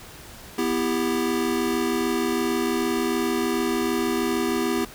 square chord, E minor, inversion second, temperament equal with one note detuned, 246.9 / 329.6 / 396.1 Hz, B3 / E4 / G4, 0 / 0 / +18 cents, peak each -27 dBFS, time 0.58-4.85 s, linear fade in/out 5 ms, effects pink hiss -43 dBFS RMS until 4.94 s

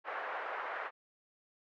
white band-pass noise, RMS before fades -40 dBFS, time 0.04-0.91 s, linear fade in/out 50 ms, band 500 to 1700 Hz, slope 24 dB/octave, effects none

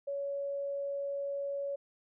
sine tone, 561 Hz, C#5, 21 cents sharp, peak -33 dBFS, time 0.07-1.76 s, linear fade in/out 10 ms, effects none

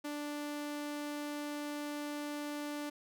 sawtooth tone, 293.7 Hz, D4, in tune, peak -34 dBFS, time 0.04-2.9 s, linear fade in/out 10 ms, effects none

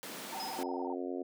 pink high-pass noise, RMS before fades -44 dBFS, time 0.03-0.63 s, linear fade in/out 0 ms, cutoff 200 Hz, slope 24 dB/octave
sine tone with vibrato, 834 Hz, G#5, 7 cents sharp, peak -39 dBFS, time 0.32-0.95 s, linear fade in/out 10 ms, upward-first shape square, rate 19 Hz, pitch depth 150 cents each way
sine tone with exponential decay, 5080 Hz, D#8, 35 cents sharp, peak -38 dBFS, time 0.4-0.86 s, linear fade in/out 0 ms, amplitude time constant 99 ms
harmonic tone, 89.5 Hz, F2, 43 cents sharp, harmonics 3 / 4 / 5 / 6 / 7 / 8, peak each -39 / -39 / -43 / -46 / -47 / -49 dBFS, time 0.58-1.23 s, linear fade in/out 10 ms
effects none

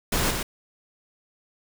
pink noise with echo, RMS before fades -24 dBFS, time 0.12-0.31 s, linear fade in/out 5 ms, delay 120 ms, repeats 1, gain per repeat -4 dB, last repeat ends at 0.43 s, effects none

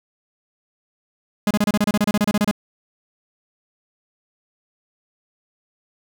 45% pulse tone bursts, 207.9 Hz, G#3, 2 cents sharp, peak -15 dBFS, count 16, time 1.47-2.512 s, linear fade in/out 2 ms, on 37 ms, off 30 ms, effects none

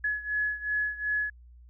sine beating tone pair, 1695 / 1697.7 Hz, G#6 / G#6, +35 / +38 cents, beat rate 2.7 Hz, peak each -29 / -32 dBFS, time 0.04-1.3 s, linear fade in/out 5 ms, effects added 60 Hz sine -49 dBFS peak until 1.69 s

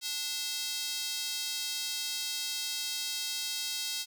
square tone with high-pass filter, 293.1 Hz, D4, 3 cents flat, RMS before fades -35 dBFS, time 0.01-4.06 s, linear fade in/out 50 ms, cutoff 4100 Hz, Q 1.7, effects none

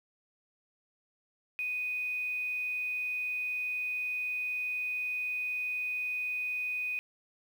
sine tone with quantisation, 2489 Hz, D#7, in tune, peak -31 dBFS, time 1.59-6.99 s, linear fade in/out 0 ms, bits 9, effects none

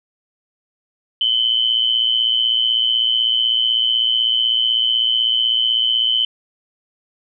sine tone pair together, 2994 / 3110 Hz, F#7 / G7, +20 / -14 cents, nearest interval minor second, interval 66 cents, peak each -17 dBFS, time 1.21-6.25 s, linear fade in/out 2 ms, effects none

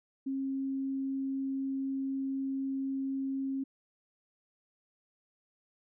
sine tone, 269.6 Hz, C#4, 48 cents flat, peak -31 dBFS, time 0.26-3.64 s, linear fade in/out 10 ms, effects none

